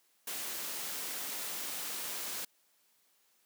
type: noise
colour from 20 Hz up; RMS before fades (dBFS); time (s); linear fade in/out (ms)
white; -39; 0.27-2.45; 5
effects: white hiss -71 dBFS RMS until 3.45 s + high-pass 200 Hz 12 dB/octave